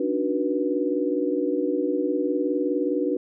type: tone cluster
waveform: sine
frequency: 285.1 / 304.6 / 369.7 / 486.7 Hz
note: C#4 / D#4 / F#4 / B4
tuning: +49 / -37 / -1 / -25 cents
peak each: -27 dBFS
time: 0-3.17 s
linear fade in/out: 5 ms
effects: none